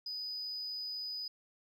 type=tone; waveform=sine; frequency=4978 Hz; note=D#8; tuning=in tune; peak=-36 dBFS; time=0.06-1.28 s; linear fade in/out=5 ms; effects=tanh soft clip ceiling -35 dBFS